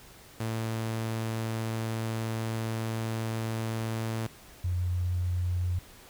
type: tone pair in turn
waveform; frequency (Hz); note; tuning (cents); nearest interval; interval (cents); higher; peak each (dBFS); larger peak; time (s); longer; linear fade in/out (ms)
sawtooth / sine; 112.5 / 89.27; A2 / F2; +39 / +38; major third; 401; first; -26; neither; 0.4-4.27 / 4.64-5.79; first; 5
effects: pink hiss -52 dBFS RMS until 6.09 s